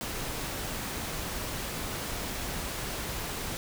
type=noise; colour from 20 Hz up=pink; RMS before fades=-35 dBFS; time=0.01-3.57 s; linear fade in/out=0 ms; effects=none